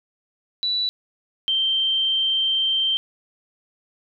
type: tone pair in turn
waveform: sine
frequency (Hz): 3951 / 3136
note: B7 / G7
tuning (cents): 0 / 0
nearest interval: major third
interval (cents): 400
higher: first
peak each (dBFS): -20 / -18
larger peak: second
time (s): 0.63-0.89 / 1.48-2.97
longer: second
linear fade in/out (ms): 0
effects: none